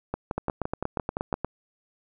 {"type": "two click trains", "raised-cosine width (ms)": 1, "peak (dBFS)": [-13, -14], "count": [10, 8], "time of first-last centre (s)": [[0.38, 1.446], [0.14, 1.341]], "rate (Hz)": [8.44, 5.83], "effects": []}